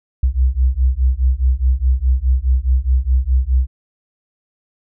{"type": "beating tone pair", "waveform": "sine", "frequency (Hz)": [61.74, 66.54], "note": ["B1", "C2"], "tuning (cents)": [0, 30], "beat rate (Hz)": 4.8, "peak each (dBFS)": -15, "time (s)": [0.23, 3.67], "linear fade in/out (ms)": 5, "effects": []}